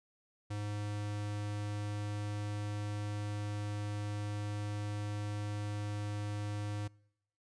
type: tone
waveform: square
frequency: 103.83 Hz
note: G#2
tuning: in tune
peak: -37 dBFS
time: 0.5-6.88 s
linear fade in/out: 10 ms
effects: noise-tail reverb RT60 0.8 s tail -26 dB re dry + resampled to 22050 Hz